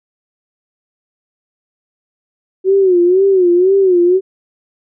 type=tone with vibrato; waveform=sine; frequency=370 Hz; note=F#4; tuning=in tune; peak=-7 dBFS; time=2.64-4.21 s; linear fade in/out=50 ms; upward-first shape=sine; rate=2 Hz; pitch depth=110 cents each way; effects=none